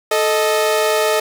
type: tone pair together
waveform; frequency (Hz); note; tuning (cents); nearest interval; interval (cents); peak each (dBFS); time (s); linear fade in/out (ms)
sawtooth; 437.3 / 622.3; A4 / D#5; -11 / 0; tritone; 611; -13; 0.11-1.2; 5
effects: none

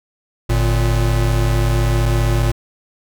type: tone pair together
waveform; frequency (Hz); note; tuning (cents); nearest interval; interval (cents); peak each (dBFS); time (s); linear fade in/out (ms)
square; 50.36 / 115.7; G1 / A#2; +47 / -13; octave + major second; 1440; -17; 0.49-2.52; 10
effects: none

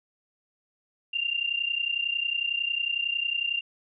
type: tone pair together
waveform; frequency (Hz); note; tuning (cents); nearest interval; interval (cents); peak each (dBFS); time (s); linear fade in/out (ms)
sine; 2769 / 2800; F7 / F7; -15 / +4; unison; 19; -29 / -28; 1.13-3.61; 10
effects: none

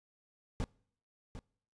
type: noise with echo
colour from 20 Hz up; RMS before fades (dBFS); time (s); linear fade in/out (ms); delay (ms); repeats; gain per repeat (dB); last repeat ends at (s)
brown; -34; 0.6-0.64; 0; 750; 1; -11; 1.39
effects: noise-tail reverb RT60 0.6 s tail -25 dB re dry + resampled to 22050 Hz

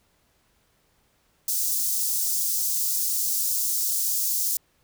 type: high-pass noise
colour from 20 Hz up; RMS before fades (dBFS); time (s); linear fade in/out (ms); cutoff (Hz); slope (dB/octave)
white; -25; 1.48-4.57; 2; 5300; 24
effects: pink hiss -66 dBFS RMS until 4.83 s

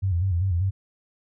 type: tone with vibrato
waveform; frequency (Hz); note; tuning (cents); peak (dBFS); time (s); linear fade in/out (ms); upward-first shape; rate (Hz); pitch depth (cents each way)
sine; 90.9; F#2; -30; -20; 0.02-0.71; 20; square; 5.1; 100
effects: none

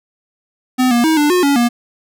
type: tone with pitch steps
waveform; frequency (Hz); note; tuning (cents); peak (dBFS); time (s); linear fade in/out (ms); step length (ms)
square; 254.6 / 238.1 / 318.3 / 294.9 / 360.7 / 282.1 / 238.6; C4 / A#3 / D#4 / D4 / F#4 / C#4 / A#3; -47 / +37 / +39 / +7 / -44 / +30 / +41; -11; 0.78-1.69; 20; 130
effects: none

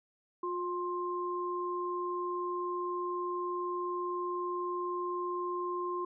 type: tone pair together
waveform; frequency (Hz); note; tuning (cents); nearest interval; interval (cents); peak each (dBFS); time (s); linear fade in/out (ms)
sine; 356.4 / 1054; F4 / C6; +35 / +12; octave + perfect fifth; 1877; -35 / -35; 0.43-6.05; 5
effects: none

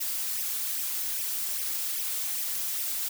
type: noise with flanger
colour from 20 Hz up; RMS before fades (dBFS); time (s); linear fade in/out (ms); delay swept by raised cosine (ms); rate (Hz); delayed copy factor
blue; -31; 0-3.09; 10; 0.34 to 4.64; 2.5; +0.65
effects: none

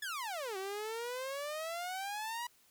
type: exponential two-way sweep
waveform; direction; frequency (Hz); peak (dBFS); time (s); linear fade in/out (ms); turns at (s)
sawtooth; down then up; 1763 to 375.7 to 977; -34; 0.02-2.47; 5; 0.57
effects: white hiss -67 dBFS RMS until 2.7 s

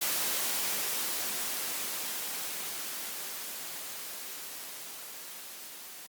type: noise with level ramp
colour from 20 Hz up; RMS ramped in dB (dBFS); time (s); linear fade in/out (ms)
white; -30 to -46; 0.01-6.07; 10
effects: high-pass 200 Hz 12 dB/octave + Opus 48 kbps

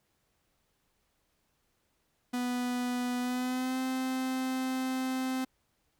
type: tone with pitch glide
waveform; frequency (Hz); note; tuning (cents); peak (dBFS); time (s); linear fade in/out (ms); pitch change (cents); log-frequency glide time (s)
45% pulse; 246.9 to 259.5; B3 to C4; 0 to -14; -30; 2.33-5.45; 10; +86; 3.2-3.79
effects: pink hiss -75 dBFS RMS until 5.99 s

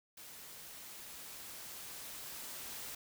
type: noise with level ramp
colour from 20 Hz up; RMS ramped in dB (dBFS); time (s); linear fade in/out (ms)
white; -52 to -45; 0.17-2.95; 5
effects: none

